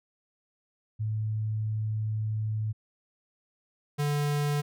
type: tone pair in turn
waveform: sine / square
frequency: 108.4 / 146.04 Hz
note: A2 / D3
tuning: -25 / -9 cents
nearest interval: perfect fourth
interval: 516 cents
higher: second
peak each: -27 / -26 dBFS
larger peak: second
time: 0.99-2.73 / 3.98-4.62 s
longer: first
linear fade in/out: 20 ms
effects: none